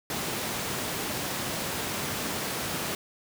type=high-pass noise; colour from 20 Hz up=pink; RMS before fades=-32 dBFS; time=0.1-2.95 s; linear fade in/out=2 ms; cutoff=130 Hz; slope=12 dB/octave; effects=none